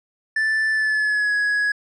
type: tone with pitch glide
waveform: triangle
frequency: 1760 to 1672.8 Hz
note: A6 to G#6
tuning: 0 to +12 cents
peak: -16 dBFS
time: 0.36-1.72 s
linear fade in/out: 5 ms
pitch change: -88 cents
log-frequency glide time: 0.71-1.34 s
effects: resampled to 22050 Hz